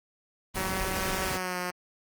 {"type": "noise", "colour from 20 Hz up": "pink", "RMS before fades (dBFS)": -33, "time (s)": [0.54, 1.38], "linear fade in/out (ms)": 20}
{"type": "tone with pitch glide", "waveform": "5% pulse", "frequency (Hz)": [189.2, 179.72], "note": ["F#3", "F3"], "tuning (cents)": [39, 50], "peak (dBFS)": -19, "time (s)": [0.56, 1.71], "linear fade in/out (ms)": 10, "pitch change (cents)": -89, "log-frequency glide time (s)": [1.23, 1.58]}
{"effects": ["Opus 24 kbps"]}